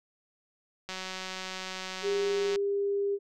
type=click train; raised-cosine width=0.2 ms; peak=-20 dBFS; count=313; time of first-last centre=0.89-2.558 s; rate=187 Hz
type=tone; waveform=sine; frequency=401.2 Hz; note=G4; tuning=40 cents sharp; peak=-26 dBFS; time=2.02-3.19 s; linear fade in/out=50 ms
effects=none